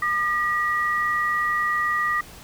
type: tone pair together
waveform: sine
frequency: 1209 / 1919.2 Hz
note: D6 / A#6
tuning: +50 / +50 cents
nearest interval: minor sixth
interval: 800 cents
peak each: -23 dBFS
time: 0.02-2.21 s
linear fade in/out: 5 ms
effects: pink hiss -44 dBFS RMS until 2.43 s